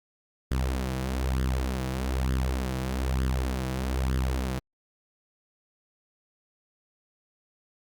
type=tone with flanger; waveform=sawtooth; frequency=64.8 Hz; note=C2; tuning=16 cents flat; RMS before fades=-28 dBFS; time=0.51-4.59 s; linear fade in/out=0 ms; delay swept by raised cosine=0.6 to 6.2 ms; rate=1.1 Hz; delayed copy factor=+0.65; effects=Opus 48 kbps